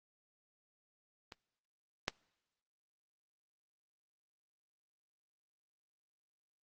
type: clicks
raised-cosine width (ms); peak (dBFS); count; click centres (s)
0.2; -29 / -14; 2; 1.322 / 2.081
effects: noise-tail reverb RT60 1.0 s tail -26 dB re dry + Opus 24 kbps